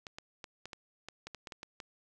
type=clicks; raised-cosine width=0.2 ms; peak=-26 dBFS; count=12; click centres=0.068 / 0.185 / 0.442 / 0.656 / 0.732 / 1.086 / 1.27 / 1.347 / 1.472 / 1.522 / 1.631 / 1.802 s; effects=none

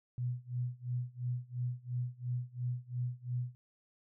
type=tone with tremolo; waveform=sine; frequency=123.47 Hz; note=B2; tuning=in tune; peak=-31 dBFS; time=0.18-3.55 s; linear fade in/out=0 ms; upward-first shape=sine; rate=2.9 Hz; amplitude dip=95%; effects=none

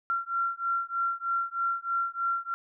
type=beating tone pair; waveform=sine; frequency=1368 / 1371.2 Hz; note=F6 / F6; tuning=-36 / -32 cents; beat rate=3.2 Hz; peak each=-30 dBFS; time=0.1-2.54 s; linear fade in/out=0 ms; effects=none

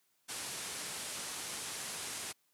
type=low-pass noise; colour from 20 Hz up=white; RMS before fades=-42 dBFS; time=0.28-2.33 s; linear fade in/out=20 ms; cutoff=11000 Hz; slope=48 dB/octave; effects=white hiss -75 dBFS RMS until 2.53 s + high-pass 100 Hz 12 dB/octave

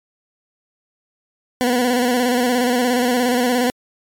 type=tone with vibrato; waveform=20% pulse; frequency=246.9 Hz; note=B3; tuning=in tune; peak=-10 dBFS; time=1.61-3.7 s; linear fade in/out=0 ms; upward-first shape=square; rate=17 Hz; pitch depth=44 cents each way; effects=MP3 96 kbps

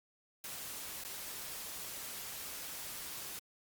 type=noise with dropouts; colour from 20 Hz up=white; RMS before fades=-44 dBFS; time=0.44-3.39 s; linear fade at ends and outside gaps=2 ms; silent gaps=1.038-1.048 s; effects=Opus 48 kbps

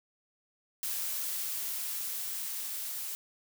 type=noise with level ramp; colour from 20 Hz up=blue; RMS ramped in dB=-34 to -38 dBFS; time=0.83-3.15 s; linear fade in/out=0 ms; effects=none

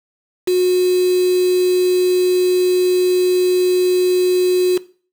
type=tone with quantisation; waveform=sine; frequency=364 Hz; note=F#4; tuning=28 cents flat; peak=-12 dBFS; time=0.47-4.78 s; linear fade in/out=10 ms; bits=4; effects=noise-tail reverb RT60 0.4 s tail -18 dB re dry

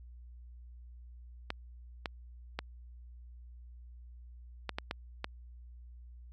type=clicks; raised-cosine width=0.3 ms; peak=-18 dBFS; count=7; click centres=1.504 / 2.058 / 2.59 / 4.693 / 4.785 / 4.911 / 5.244 s; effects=added 60 Hz sine -48 dBFS peak until 6.32 s + MP3 96 kbps

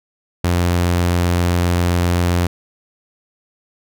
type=tone; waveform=sawtooth; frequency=87.6 Hz; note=F2; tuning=6 cents sharp; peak=-10 dBFS; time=0.44-2.47 s; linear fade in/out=5 ms; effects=none

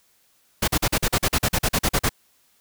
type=noise bursts; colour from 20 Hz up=pink; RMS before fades=-20 dBFS; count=15; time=0.62-2.093 s; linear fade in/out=10 ms; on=59 ms; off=42 ms; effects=white hiss -62 dBFS RMS until 2.6 s

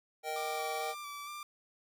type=chord; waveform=square; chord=Eb major; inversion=second; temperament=just; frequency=466.7 / 622.3 / 777.8 Hz; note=Bb4 / Eb5 / G5; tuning=+2 / 0 / -14 cents; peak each=-42 / -42 / -38 dBFS; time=0.23-0.95 s; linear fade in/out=50 ms
type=tone with vibrato; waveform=sawtooth; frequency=1172 Hz; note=D6; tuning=4 cents flat; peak=-38 dBFS; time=0.36-1.43 s; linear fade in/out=2 ms; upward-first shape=square; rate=2.2 Hz; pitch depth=22 cents each way
effects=none

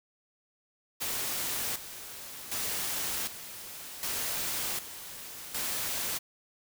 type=noise with tremolo; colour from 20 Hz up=white; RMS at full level=-33 dBFS; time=1-6.19 s; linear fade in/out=20 ms; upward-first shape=square; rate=0.66 Hz; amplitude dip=70%; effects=none

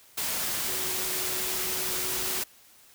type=tone in noise; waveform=sine; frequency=371 Hz; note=F#4; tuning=5 cents sharp; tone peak=-41 dBFS; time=0.68-2.42 s; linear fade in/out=10 ms; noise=white; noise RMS=-30 dBFS; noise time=0.17-2.44 s; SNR=-14 dB; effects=white hiss -56 dBFS RMS until 2.94 s

